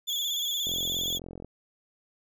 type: tone with vibrato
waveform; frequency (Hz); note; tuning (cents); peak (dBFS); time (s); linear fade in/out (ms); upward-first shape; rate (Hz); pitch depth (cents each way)
35% pulse; 3414; G#7; +47; -26; 0.07-1.19; 20; square; 17; 46
type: click train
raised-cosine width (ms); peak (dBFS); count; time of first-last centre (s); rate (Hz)
2; -27; 35; 0.67-1.446; 43.8
effects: none